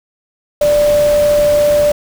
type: tone in noise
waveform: sine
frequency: 589 Hz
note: D5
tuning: 5 cents sharp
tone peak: -8 dBFS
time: 0.61-1.92 s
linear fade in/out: 5 ms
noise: pink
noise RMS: -24 dBFS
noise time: 0.61-1.92 s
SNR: +13 dB
effects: none